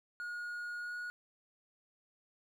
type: tone with pitch glide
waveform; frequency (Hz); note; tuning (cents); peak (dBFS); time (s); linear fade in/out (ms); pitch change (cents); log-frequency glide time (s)
triangle; 1440 to 1451.7; F#6 to F#6; -47 to -33; -37; 0.2-1.1; 0; +14; 0.79-0.96
effects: none